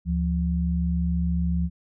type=tone pair together; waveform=sine; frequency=73.02 / 173.3 Hz; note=D2 / F3; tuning=-9 / -13 cents; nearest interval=octave + minor third; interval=1496 cents; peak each=-24 dBFS; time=0.05-1.7 s; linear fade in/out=50 ms; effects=none